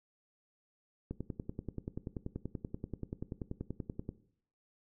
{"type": "click train", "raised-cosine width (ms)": 3, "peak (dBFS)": -25, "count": 32, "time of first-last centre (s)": [1.11, 4.091], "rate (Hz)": 10.4, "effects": ["noise-tail reverb RT60 0.6 s tail -17 dB re dry"]}